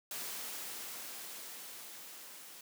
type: noise with level ramp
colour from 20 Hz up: white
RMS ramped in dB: -41 to -52 dBFS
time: 0.11-2.61 s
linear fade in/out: 2 ms
effects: high-pass 200 Hz 12 dB/octave